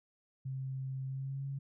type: tone with pitch glide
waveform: sine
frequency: 132.7 to 137.62 Hz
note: C3 to C#3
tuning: +25 to -12 cents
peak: -36 dBFS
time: 0.45-1.59 s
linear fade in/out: 10 ms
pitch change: +63 cents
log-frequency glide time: 1.06-1.46 s
effects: none